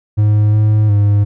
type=tone with pitch steps; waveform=triangle; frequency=105.4 / 106.8 / 102.5 Hz; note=G#2 / G#2 / G#2; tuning=+26 / +49 / -22 cents; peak=-6 dBFS; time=0.17-1.25 s; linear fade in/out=20 ms; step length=360 ms; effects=none